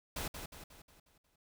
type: noise with echo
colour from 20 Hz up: pink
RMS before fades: -39 dBFS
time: 0.16-0.28 s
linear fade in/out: 5 ms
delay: 180 ms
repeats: 6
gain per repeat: -6 dB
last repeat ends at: 1.36 s
effects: none